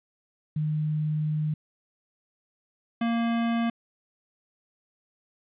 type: tone pair in turn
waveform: sine / square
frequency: 153.1 / 232 Hz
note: D#3 / A#3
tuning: -28 / -8 cents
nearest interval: perfect fifth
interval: 720 cents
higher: second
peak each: -24 dBFS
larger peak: neither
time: 0.56-1.54 / 3.01-3.7 s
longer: first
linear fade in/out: 5 ms
effects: resampled to 8000 Hz + 10-bit